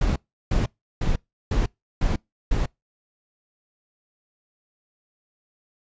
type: noise bursts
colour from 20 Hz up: brown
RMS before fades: -21 dBFS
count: 6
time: 0.01-2.66 s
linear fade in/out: 5 ms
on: 150 ms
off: 350 ms
effects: noise-tail reverb RT60 0.2 s tail -26 dB re dry + resampled to 16000 Hz